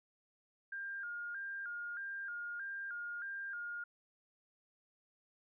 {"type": "tone with vibrato", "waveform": "sine", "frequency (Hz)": 1506, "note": "F#6", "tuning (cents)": 30, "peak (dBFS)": -40, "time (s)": [0.72, 3.84], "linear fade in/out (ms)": 5, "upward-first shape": "square", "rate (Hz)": 1.6, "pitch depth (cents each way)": 100, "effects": []}